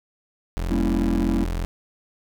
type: tone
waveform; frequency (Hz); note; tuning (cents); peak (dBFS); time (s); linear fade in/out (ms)
35% pulse; 43; F1; -26; -22; 0.57-1.65; 0
type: chord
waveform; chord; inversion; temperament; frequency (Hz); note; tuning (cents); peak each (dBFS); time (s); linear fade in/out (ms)
triangle; G diminished seventh; none; equal; 196 / 233.1 / 277.2 / 329.6; G3 / Bb3 / Db4 / Fb4; 0 / 0 / 0 / 0; -24; 0.7-1.45; 10
effects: none